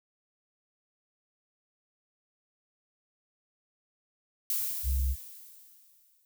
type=noise with exponential decay; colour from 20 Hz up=violet; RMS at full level=-29 dBFS; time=4.5-6.25 s; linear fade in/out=1 ms; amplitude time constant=380 ms
type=tone; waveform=sine; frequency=65.9 Hz; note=C2; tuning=13 cents sharp; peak=-25 dBFS; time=4.83-5.16 s; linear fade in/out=50 ms
effects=none